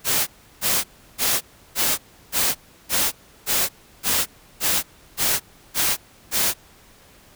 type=noise bursts; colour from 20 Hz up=white; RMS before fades=-20 dBFS; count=12; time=0.04-6.54 s; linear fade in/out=50 ms; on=230 ms; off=340 ms; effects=pink hiss -51 dBFS RMS until 7.35 s